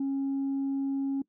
sine tone, 273.6 Hz, C#4, 23 cents flat, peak -25 dBFS, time 0-1.22 s, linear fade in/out 5 ms, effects noise-tail reverb RT60 0.1 s tail -21 dB re dry + tanh soft clip ceiling -25 dBFS

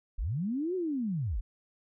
sine linear two-way sweep, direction up then down, 30.87 to 380.1 to 30.87 Hz, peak -29 dBFS, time 0.18-1.41 s, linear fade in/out 10 ms, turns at 0.75 s, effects none

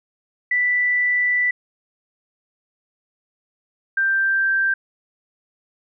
sine tone pair in turn, 1975.5 / 1574.8 Hz, B6 / G6, 0 / +8 cents, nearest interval major third, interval 392 cents, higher first, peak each -16 dBFS, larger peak neither, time 0.51-1.51 / 3.97-4.74 s, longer first, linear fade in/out 5 ms, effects none

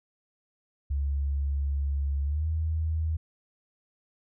sine tone with pitch glide, 70.1 to 79.6 Hz, C#2 to D#2, +20 to +40 cents, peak -25 dBFS, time 0.9-3.17 s, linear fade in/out 10 ms, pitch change +220 cents, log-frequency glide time 2.24-2.47 s, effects none

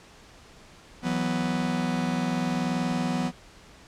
45% pulse chord, E suspended second, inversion none, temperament just, 164.81 / 185.42 / 247.2 Hz, E3 / F#3 / B3, 0 / +4 / +2 cents, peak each -31 / -30 / -28 dBFS, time 1.02-3.32 s, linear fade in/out 50 ms, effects pink hiss -51 dBFS RMS until 3.87 s + low-pass 7000 Hz 12 dB/octave

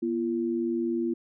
sine tone pair together, 240.9 / 340.7 Hz, B3 / F4, -43 / -43 cents, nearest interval tritone, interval 600 cents, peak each -29 / -27 dBFS, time 0.02-1.14 s, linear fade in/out 10 ms, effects none

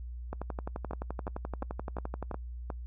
two click trains, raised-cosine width 1 ms, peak -22 / -22 dBFS, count 6 / 24, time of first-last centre 0.91-2.702 / 0.33-2.313 s, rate 2.79 / 11.6 Hz, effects noise-tail reverb RT60 0.1 s tail -26 dB re dry + added 60 Hz sine -38 dBFS peak until 2.86 s

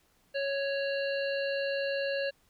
harmonic tone with a mistuned harmonic, 554.4 Hz, C#5, in tune, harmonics 1 / 3 / 5 / 7 / 8, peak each -30 / -37 / -39 / -43 / -47 dBFS, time 0.34-2.31 s, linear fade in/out 20 ms, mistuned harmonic 7, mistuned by +80 cents, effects pink hiss -68 dBFS RMS until 2.49 s

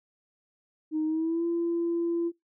sine tone with pitch glide, 311.1 to 339.3 Hz, D#4 to F4, 0 to -50 cents, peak -24 dBFS, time 0.91-2.32 s, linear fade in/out 50 ms, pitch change +150 cents, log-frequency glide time 1.05-1.45 s, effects noise-tail reverb RT60 0.2 s tail -26 dB re dry + tanh soft clip ceiling -21 dBFS

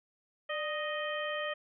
harmonic tone with a mistuned harmonic, 622.3 Hz, D#5, in tune, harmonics 1 / 2 / 3 / 4 / 5, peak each -36 / -40 / -38 / -45 / -42 dBFS, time 0.49-1.54 s, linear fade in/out 10 ms, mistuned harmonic 1, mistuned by -75 cents, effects none

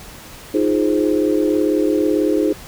sine chord, F minor seventh, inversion third, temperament equal, 311.1 / 349.2 / 415.3 / 523.3 Hz, Eb4 / F4 / Ab4 / C5, 0 / 0 / 0 / 0 cents, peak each -17 / -21 / -19 / -23 dBFS, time 0.54-2.53 s, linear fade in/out 5 ms, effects pink hiss -38 dBFS RMS until 2.67 s

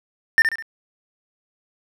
triangle tone with echo, 1801 Hz, A6, 40 cents sharp, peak -8 dBFS, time 0.38-0.42 s, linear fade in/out 0 ms, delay 68 ms, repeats 3, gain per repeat -7 dB, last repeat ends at 0.624 s, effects none

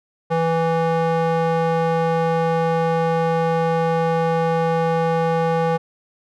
square tone with band-pass filter, 164.81 Hz, E3, in tune, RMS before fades -19 dBFS, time 0.3-5.78 s, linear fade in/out 20 ms, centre 670 Hz, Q 1.3, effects none

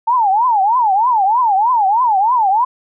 sine tone with vibrato, 880 Hz, A5, in tune, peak -10 dBFS, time 0.07-2.65 s, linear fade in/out 10 ms, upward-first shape triangle, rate 3.2 Hz, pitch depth 290 cents each way, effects none

